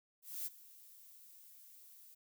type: noise with ADSR envelope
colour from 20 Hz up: violet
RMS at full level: -40 dBFS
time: 0.22-2.15 s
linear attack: 240 ms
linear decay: 29 ms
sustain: -19 dB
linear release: 15 ms
effects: none